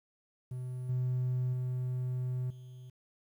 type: tone with level steps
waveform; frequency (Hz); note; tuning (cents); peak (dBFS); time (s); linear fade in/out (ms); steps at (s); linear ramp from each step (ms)
triangle; 126.4; B2; +41; -34 / -26 / -29 / -44; 0.51-2.9; 5; 0.89 / 1.53 / 2.5; 5
effects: tanh soft clip ceiling -24 dBFS + 11-bit